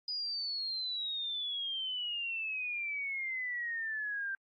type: exponential sweep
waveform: sine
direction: down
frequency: 4967 to 1568 Hz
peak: -34 dBFS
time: 0.08-4.35 s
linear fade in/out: 2 ms
effects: AAC 48 kbps